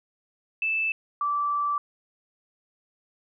sine tone pair in turn, 2635 / 1163.6 Hz, E7 / D6, -1 / -16 cents, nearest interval octave + major second, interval 1415 cents, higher first, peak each -23 dBFS, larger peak neither, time 0.62-0.92 / 1.21-1.78 s, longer second, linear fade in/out 2 ms, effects none

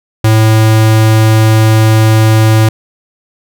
square tone, 110 Hz, A2, in tune, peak -5 dBFS, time 0.24-2.69 s, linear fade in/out 5 ms, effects none

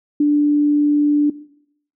sine tone, 293.7 Hz, D4, in tune, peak -11 dBFS, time 0.2-1.3 s, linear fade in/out 5 ms, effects noise-tail reverb RT60 0.7 s tail -18 dB re dry

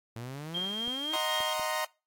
sawtooth exponential sweep, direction up, 112.5 to 330.1 Hz, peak -34 dBFS, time 0.16-1.16 s, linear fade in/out 0 ms
sine tone with tremolo, 3204 Hz, G7, 37 cents sharp, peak -30 dBFS, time 0.54-1.54 s, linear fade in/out 10 ms, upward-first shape sine, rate 3.9 Hz, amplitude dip 30%
clicks, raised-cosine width 2 ms, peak -33 dBFS, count 3, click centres 0.878 / 1.405 / 1.596 s
sawtooth chord, C half-diminished seventh, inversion first, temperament equal, 622.3 / 740 / 932.3 / 1046.5 Hz, Eb5 / Gb5 / Bb5 / C6, 0 / 0 / 0 / 0 cents, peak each -30 / -34 / -31 / -32 dBFS, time 1.13-1.85 s, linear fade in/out 5 ms
effects noise-tail reverb RT60 0.3 s tail -24 dB re dry + AAC 64 kbps

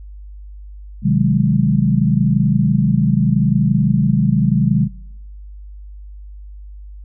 sine chord, Ab dominant seventh, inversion first, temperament just, 129.78 / 155.74 / 186.89 / 207.7 Hz, C3 / Eb3 / Gb3 / Ab3, -14 / +2 / +18 / 0 cents, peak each -17 dBFS, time 1.02-4.89 s, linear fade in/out 50 ms, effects noise-tail reverb RT60 1.0 s tail -26 dB re dry + added 50 Hz sine -32 dBFS peak until 7.04 s

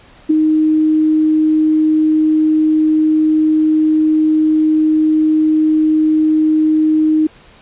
sine tone with ADSR envelope, 311.1 Hz, D#4, in tune, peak -5 dBFS, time 0.29-7.27 s, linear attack 15 ms, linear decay 5 ms, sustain -4 dB, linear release 6 ms, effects pink hiss -44 dBFS RMS until 7.61 s + resampled to 8000 Hz

